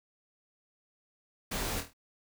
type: noise with echo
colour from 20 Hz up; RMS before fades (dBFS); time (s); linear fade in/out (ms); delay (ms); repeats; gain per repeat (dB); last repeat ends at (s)
pink; -35; 1.51-1.81; 10; 25; 5; -6; 1.935
effects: none